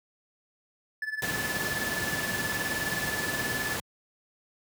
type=tone with tremolo; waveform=triangle; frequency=1736 Hz; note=A6; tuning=24 cents flat; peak=-26 dBFS; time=1.02-3.76 s; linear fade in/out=2 ms; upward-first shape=sine; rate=19 Hz; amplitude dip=80%
type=noise; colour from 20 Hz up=pink; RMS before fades=-32 dBFS; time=1.22-3.8 s; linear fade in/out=2 ms
effects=high-pass 100 Hz 12 dB/octave